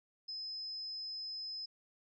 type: tone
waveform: sine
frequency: 5100 Hz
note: D#8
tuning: 42 cents sharp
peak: -40 dBFS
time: 0.28-1.66 s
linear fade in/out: 10 ms
effects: none